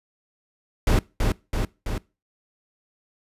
brown noise with echo, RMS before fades -18 dBFS, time 0.87-0.99 s, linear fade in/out 2 ms, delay 330 ms, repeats 3, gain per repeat -3 dB, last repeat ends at 1.98 s, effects noise-tail reverb RT60 0.3 s tail -23 dB re dry + resampled to 32000 Hz

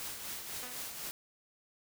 white noise with tremolo, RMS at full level -40 dBFS, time 0-1.11 s, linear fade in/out 0 ms, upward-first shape triangle, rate 4 Hz, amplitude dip 50%
5% pulse tone with exponential decay, 248.9 Hz, B3, 14 cents sharp, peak -31 dBFS, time 0.63-1 s, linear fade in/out 0 ms, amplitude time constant 79 ms
effects none

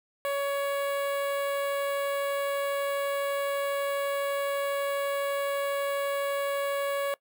sawtooth tone with notch filter, 561 Hz, C#5, 21 cents sharp, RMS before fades -29 dBFS, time 0.25-7.14 s, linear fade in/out 0 ms, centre 5700 Hz, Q 0.65, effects noise-tail reverb RT60 0.1 s tail -21 dB re dry

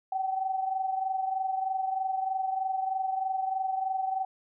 sine tone pair together, 760.8 / 784 Hz, F#5 / G5, +48 / 0 cents, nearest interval minor second, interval 52 cents, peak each -28 / -35 dBFS, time 0.12-4.25 s, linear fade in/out 5 ms, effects none

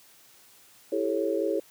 sine chord, A dominant seventh, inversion second, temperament just, 330 / 396 / 440 / 550 Hz, E4 / G4 / A4 / C#5, +2 / +18 / 0 / -14 cents, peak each -30 dBFS, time 0.92-1.6 s, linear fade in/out 5 ms, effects white hiss -56 dBFS RMS until 1.7 s + high-pass 80 Hz 12 dB/octave

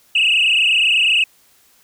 sine tone with frequency modulation, 2732 Hz, F7, 39 cents flat, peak -10 dBFS, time 0.15-1.24 s, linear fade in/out 5 ms, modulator 28.2 Hz, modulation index 7, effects tanh soft clip ceiling -9 dBFS + white hiss -54 dBFS RMS until 1.83 s

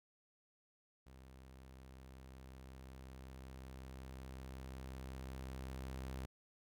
sawtooth tone with level ramp, 65.41 Hz, C2, in tune, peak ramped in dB -53 to -39 dBFS, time 1.06-6.26 s, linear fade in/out 10 ms, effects none

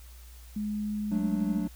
sine tone with pitch glide, 210 to 207.6 Hz, G#3 to G#3, +19 to 0 cents, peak -29 dBFS, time 0.56-1.59 s, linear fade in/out 5 ms, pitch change -19 cents, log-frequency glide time 1.18-1.33 s
triangle chord, D major, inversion first, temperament equal, 185 / 220 / 293.7 Hz, F#3 / A3 / D4, 0 / 0 / 0 cents, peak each -29 / -31 / -31 dBFS, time 1.11-1.68 s, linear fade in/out 10 ms
effects added 60 Hz sine -46 dBFS peak until 1.75 s + white hiss -56 dBFS RMS until 1.75 s

